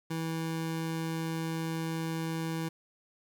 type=tone; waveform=25% pulse; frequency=162.7 Hz; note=E3; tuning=22 cents flat; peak=-28 dBFS; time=0.1-2.69 s; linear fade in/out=10 ms; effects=10-bit